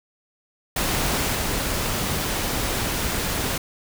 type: noise with level steps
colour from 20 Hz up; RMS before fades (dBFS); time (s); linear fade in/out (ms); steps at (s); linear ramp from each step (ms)
pink; -23 / -25; 0.76-3.58; 5; 1.35; 2
effects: none

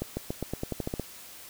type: accelerating click train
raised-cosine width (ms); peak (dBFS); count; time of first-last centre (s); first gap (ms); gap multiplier
2; -17; 11; 0.02-0.997; 150; 0.9
effects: white hiss -47 dBFS RMS until 1.49 s

